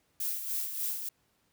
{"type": "noise with tremolo", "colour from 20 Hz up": "violet", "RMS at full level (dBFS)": -32, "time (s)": [0.2, 1.09], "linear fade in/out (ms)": 5, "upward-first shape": "sine", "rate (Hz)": 3.4, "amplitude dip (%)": 55, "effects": ["pink hiss -72 dBFS RMS until 1.52 s", "high-pass 60 Hz 12 dB/octave"]}